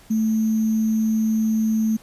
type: tone with sample-and-hold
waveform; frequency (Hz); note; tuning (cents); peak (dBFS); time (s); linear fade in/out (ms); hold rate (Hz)
sine; 220; A3; 0; -17; 0.1-1.97; 10; 6300
effects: pink hiss -50 dBFS RMS until 2.02 s + resampled to 32000 Hz